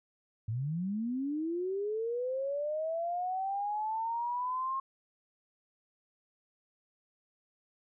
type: linear sweep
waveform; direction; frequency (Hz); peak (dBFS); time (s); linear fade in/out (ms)
sine; up; 103.83 to 1077; -31; 0.48-4.8; 5
effects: none